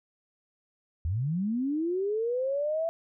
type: linear sweep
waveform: sine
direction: up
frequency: 73.9 to 670 Hz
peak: -26 dBFS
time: 1.05-2.89 s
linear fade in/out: 0 ms
effects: none